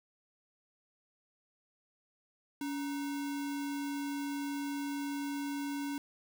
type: tone with sample-and-hold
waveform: sine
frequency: 283.2 Hz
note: C#4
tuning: 37 cents sharp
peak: -34 dBFS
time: 2.61-5.98 s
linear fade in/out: 2 ms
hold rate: 1225 Hz
effects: none